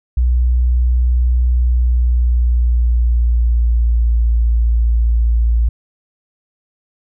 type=tone with pitch glide; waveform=sine; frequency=61.2 to 57.43 Hz; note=B1 to A#1; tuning=-15 to -25 cents; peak=-10 dBFS; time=0.17-5.69 s; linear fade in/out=5 ms; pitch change=-110 cents; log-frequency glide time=1.53-4.27 s; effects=none